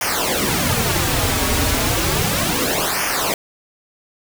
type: noise with flanger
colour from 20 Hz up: pink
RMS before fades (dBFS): -19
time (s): 0.01-3.34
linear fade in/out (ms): 2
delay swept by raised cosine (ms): 0.25 to 5.85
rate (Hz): 0.33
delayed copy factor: -0.85
effects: none